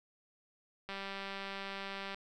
click train, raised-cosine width 0.3 ms, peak -26 dBFS, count 247, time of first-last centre 0.89-2.145 s, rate 196 Hz, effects none

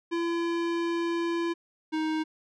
square tone pair in turn, 338.6 / 313.7 Hz, E4 / D#4, +46 / +14 cents, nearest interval minor second, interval 132 cents, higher first, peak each -27 dBFS, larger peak neither, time 0.11-1.54 / 1.92-2.24 s, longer first, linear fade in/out 20 ms, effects low-pass 4000 Hz 12 dB/octave

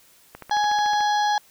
click train, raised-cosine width 0.5 ms, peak -22 dBFS, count 10, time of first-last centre 0.35-1.007 s, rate 13.7 Hz
harmonic tone, 834 Hz, G#5, 7 cents sharp, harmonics 1 / 2 / 4 / 5 / 6 / 7, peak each -19 / -28 / -33 / -34 / -40 / -39 dBFS, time 0.51-1.38 s, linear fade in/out 2 ms
effects white hiss -55 dBFS RMS until 1.5 s

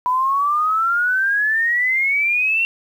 sine exponential sweep, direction up, 987.8 to 2743 Hz, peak -15 dBFS, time 0.06-2.65 s, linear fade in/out 0 ms, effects 8-bit

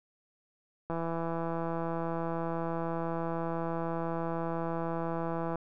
click train, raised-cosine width 1 ms, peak -21 dBFS, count 774, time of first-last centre 0.9-5.557 s, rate 166 Hz, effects none

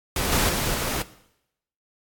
pink noise with level steps, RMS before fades -25 / -21 / -25 / -27 dBFS, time 0.16-1.02 s, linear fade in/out 2 ms, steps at 0.32 / 0.49 / 0.74 s, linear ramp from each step 2 ms, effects noise-tail reverb RT60 0.8 s tail -17 dB re dry + AAC 64 kbps

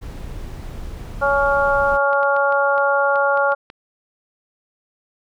brown noise, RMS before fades -31 dBFS, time 0.01-1.98 s, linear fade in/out 20 ms
harmonic tone, 280.1 Hz, C#4, 18 cents sharp, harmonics 2 / 3 / 4 / 5, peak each -18 / -21 / -23 / -19 dBFS, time 1.21-3.55 s, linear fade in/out 20 ms
clicks, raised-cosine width 0.3 ms, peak -21 dBFS, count 9, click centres 2.131 / 2.231 / 2.365 / 2.524 / 2.78 / 3.158 / 3.374 / 3.521 / 3.701 s
effects none

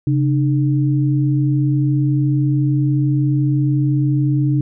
sine tone pair together, 135.85 / 301.9 Hz, C#3 / D4, -35 / +48 cents, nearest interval octave + major second, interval 1383 cents, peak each -14 / -19 dBFS, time 0.07-4.61 s, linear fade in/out 2 ms, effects none

